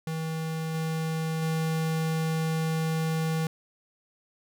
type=tone with level steps; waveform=square; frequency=160.4 Hz; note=E3; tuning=47 cents flat; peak=-30 / -28 / -26 dBFS; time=0.07-3.47 s; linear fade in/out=2 ms; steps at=0.74 / 1.42 s; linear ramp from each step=5 ms; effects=none

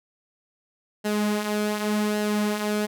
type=tone with flanger; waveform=sawtooth; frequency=210 Hz; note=G#3; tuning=19 cents sharp; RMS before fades=-25 dBFS; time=1.04-2.87 s; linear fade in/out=20 ms; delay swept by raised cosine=0.84 to 5.84 ms; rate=0.87 Hz; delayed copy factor=-0.5; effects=none

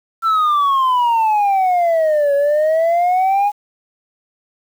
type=exponential two-way sweep; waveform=sine; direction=down then up; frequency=1353 to 559 to 832 Hz; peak=-9 dBFS; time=0.22-3.52 s; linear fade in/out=50 ms; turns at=2.34 s; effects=tanh soft clip ceiling -11 dBFS + 7-bit

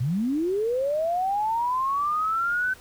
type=linear sweep; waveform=sine; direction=up; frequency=111.1 to 1531 Hz; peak=-22 dBFS; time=0-2.74 s; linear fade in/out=10 ms; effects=pink hiss -50 dBFS RMS until 2.8 s

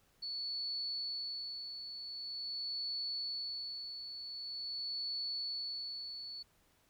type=tone with tremolo; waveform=sine; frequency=4435 Hz; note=C#8; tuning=in tune; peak=-36 dBFS; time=0.22-6.43 s; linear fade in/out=10 ms; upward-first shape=sine; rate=0.45 Hz; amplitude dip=55%; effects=pink hiss -71 dBFS RMS until 6.89 s

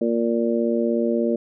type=harmonic tone; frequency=116.54 Hz; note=A#2; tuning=in tune; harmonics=2 / 3 / 4 / 5; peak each=-22 / -24 / -25 / -26 dBFS; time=0.01-1.36 s; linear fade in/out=5 ms; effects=none

